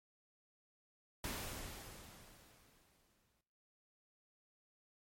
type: noise with exponential decay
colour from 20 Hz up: pink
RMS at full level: -41 dBFS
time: 1.24-3.41 s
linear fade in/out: 2 ms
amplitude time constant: 470 ms
effects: noise-tail reverb RT60 1.0 s tail -19 dB re dry + MP3 64 kbps